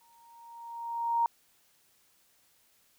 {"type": "tone with exponential growth", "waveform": "sine", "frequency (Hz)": 932.3, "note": "A#5", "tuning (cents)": 0, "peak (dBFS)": -22, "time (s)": [0.01, 1.26], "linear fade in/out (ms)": 1, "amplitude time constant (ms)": 270, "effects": ["white hiss -67 dBFS RMS until 2.98 s"]}